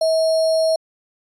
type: tone with sample-and-hold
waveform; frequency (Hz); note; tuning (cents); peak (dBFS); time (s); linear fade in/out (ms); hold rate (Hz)
sine; 644; E5; -41; -14; 0.01-0.76; 5; 4900
effects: resampled to 22050 Hz